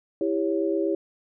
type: chord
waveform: sine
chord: C# diminished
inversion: first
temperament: equal with one note detuned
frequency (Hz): 329.6 / 397.9 / 554.4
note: E4 / G4 / C#5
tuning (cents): 0 / +26 / 0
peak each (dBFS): -25 / -26 / -29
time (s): 0.21-0.95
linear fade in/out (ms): 2
effects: none